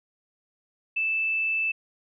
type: tone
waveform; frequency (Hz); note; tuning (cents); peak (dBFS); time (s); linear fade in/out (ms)
sine; 2637; E7; 0; -23; 0.96-1.72; 10
effects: none